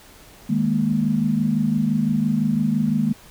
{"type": "chord", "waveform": "sine", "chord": "D# suspended fourth", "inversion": "none", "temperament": "just", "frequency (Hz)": [155.56, 207.4, 233.3], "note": ["D#3", "G#3", "A#3"], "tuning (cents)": [0, -2, 2], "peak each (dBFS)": [-24, -21, -21], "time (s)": [0.49, 3.13], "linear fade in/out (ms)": 10, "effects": ["pink hiss -47 dBFS RMS until 3.3 s"]}